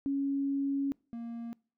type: tone pair in turn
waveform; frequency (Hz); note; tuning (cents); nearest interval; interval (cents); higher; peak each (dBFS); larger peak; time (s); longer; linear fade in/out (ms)
sine / triangle; 277.2 / 233.1; C#4 / A#3; 0 / 0; minor third; 300; first; -28 / -35; first; 0.06-0.92 / 1.13-1.53; first; 0
effects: noise-tail reverb RT60 0.4 s tail -25 dB re dry